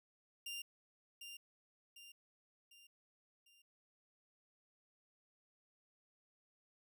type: tone with echo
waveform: sawtooth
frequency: 2794 Hz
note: F7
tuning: in tune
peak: -40 dBFS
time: 0.46-0.62 s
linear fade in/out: 5 ms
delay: 750 ms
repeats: 4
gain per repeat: -6 dB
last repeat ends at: 3.62 s
effects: none